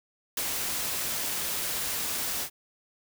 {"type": "noise with ADSR envelope", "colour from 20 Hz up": "white", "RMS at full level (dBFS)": -29, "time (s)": [0.37, 2.5], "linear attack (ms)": 4, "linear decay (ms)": 50, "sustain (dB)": -2, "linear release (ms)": 77, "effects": []}